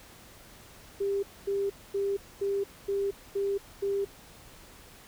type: tone bursts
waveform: sine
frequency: 397.4 Hz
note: G4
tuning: 24 cents sharp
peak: -26 dBFS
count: 7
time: 1-4.05 s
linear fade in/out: 10 ms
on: 230 ms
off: 240 ms
effects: pink hiss -52 dBFS RMS until 5.07 s